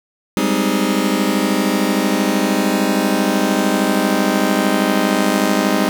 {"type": "chord", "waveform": "sawtooth", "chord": "Ab major seventh", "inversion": "third", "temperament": "just", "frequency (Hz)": [194.67, 207.7, 259.6, 311.5], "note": ["G3", "Ab3", "C4", "Eb4"], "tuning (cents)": [-12, 0, -13, 2], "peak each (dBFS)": -16, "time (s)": [0.37, 5.89], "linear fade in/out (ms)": 0, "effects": ["7-bit"]}